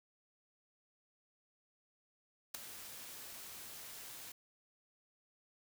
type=noise with ADSR envelope; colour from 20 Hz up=white; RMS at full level=-38 dBFS; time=2.54-4.32 s; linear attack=8 ms; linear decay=7 ms; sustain=-12 dB; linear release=4 ms; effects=none